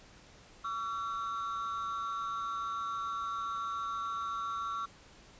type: ring-modulated tone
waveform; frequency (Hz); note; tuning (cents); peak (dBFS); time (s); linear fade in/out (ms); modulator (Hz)
triangle; 1244.5; D#6; 0; -29; 0.64-4.86; 10; 109
effects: pink hiss -57 dBFS RMS until 5.39 s + resampled to 16000 Hz